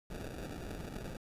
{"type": "noise with sample-and-hold", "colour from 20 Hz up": "pink", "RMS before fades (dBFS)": -43, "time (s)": [0.1, 1.17], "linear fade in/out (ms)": 2, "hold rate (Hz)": 1050, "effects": ["resampled to 32000 Hz"]}